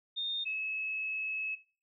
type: tone pair in turn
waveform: sine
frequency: 3654 / 2584 Hz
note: A#7 / E7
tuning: -35 / -35 cents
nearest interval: tritone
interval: 600 cents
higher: first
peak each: -32 / -32 dBFS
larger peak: neither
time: 0.16-0.45 / 0.45-1.56 s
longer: second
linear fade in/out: 20 ms
effects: noise-tail reverb RT60 0.4 s tail -19 dB re dry